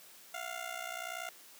15% pulse ring-modulated tone, 700 Hz, F5, 4 cents sharp, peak -30 dBFS, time 0.34-1.29 s, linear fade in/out 0 ms, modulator 30.4 Hz, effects white hiss -56 dBFS RMS until 1.59 s + high-pass 200 Hz 12 dB/octave

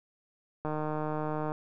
click train, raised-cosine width 1 ms, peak -20 dBFS, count 134, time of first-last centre 0.65-1.519 s, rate 153 Hz, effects none

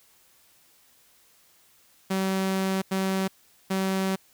sawtooth tone bursts at uneven times, 191 Hz, G3, 45 cents flat, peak -20 dBFS, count 3, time 2.1-2.82 / 2.91-3.28 / 3.7-4.16 s, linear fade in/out 10 ms, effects white hiss -60 dBFS RMS until 4.33 s

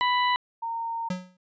harmonic tone, 990 Hz, B5, 4 cents sharp, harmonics 1 / 2 / 3 / 4, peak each -22 / -28 / -32 / -34 dBFS, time 0.01-0.36 s, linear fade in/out 0 ms
sine tone, 919 Hz, A#5, 25 cents flat, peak -28 dBFS, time 0.62-1.09 s, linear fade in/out 10 ms
square tone with exponential decay, 182.7 Hz, F#3, 22 cents flat, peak -25 dBFS, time 1.1-1.37 s, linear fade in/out 5 ms, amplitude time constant 57 ms
effects resampled to 16000 Hz

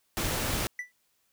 pink noise, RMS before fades -30 dBFS, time 0.17-0.67 s, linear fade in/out 0 ms
triangle tone with exponential decay, 1975.5 Hz, B6, in tune, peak -27 dBFS, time 0.79-0.92 s, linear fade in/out 2 ms, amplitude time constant 27 ms
effects white hiss -72 dBFS RMS until 1.32 s

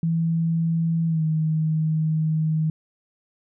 sine tone with pitch glide, 164.81 to 157.28 Hz, E3 to D#3, 0 to +19 cents, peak -19 dBFS, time 0.03-2.7 s, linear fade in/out 2 ms, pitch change -81 cents, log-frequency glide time 1.07-1.23 s, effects none

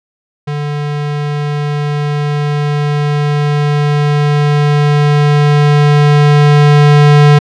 square tone with level ramp, 146.83 Hz, D3, in tune, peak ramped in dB -16 to -3 dBFS, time 0.47-7.39 s, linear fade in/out 10 ms, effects low-pass 4000 Hz 12 dB/octave

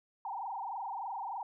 sine tone with frequency modulation, 863 Hz, A5, 34 cents flat, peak -36 dBFS, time 0.25-1.43 s, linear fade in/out 2 ms, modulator 23.3 Hz, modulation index 4.3, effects none

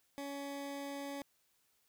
20% pulse tone, 280.7 Hz, C#4, 22 cents sharp, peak -36 dBFS, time 0.18-1.22 s, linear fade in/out 0 ms, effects white hiss -75 dBFS RMS until 1.88 s

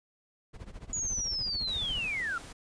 brown noise with tremolo, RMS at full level -39 dBFS, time 0.53-2.11 s, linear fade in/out 20 ms, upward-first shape sine, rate 14 Hz, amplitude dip 85%
sine linear sweep, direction down, 6890 to 1325 Hz, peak -30 dBFS, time 0.93-2.38 s, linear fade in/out 2 ms
pink noise, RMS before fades -47 dBFS, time 1.67-2.53 s, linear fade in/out 10 ms
effects resampled to 22050 Hz

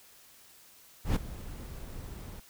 brown noise with ADSR envelope, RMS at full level -24 dBFS, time 1.04-2.4 s, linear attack 120 ms, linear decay 9 ms, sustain -18 dB, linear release 7 ms, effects white hiss -57 dBFS RMS until 2.49 s

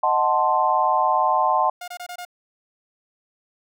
sine chord, D# diminished seventh, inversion none, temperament equal, 622.3 / 740 / 880 / 1046.5 Hz, D#5 / F#5 / A5 / C6, 0 / 0 / 0 / 0 cents, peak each -25 / -22 / -21 / -21 dBFS, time 0.03-1.7 s, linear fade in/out 5 ms
sawtooth tone bursts, 712 Hz, F5, 33 cents sharp, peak -28 dBFS, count 5, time 1.81-2.251 s, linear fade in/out 5 ms, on 69 ms, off 24 ms
effects none

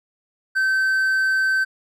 triangle tone, 1544 Hz, G6, 27 cents flat, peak -15 dBFS, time 0.55-1.65 s, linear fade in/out 20 ms, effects none

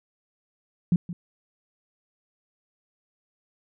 sine tone with echo, 174.61 Hz, F3, in tune, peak -16 dBFS, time 0.92-0.96 s, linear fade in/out 2 ms, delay 170 ms, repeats 1, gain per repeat -14 dB, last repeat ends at 1.13 s, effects none

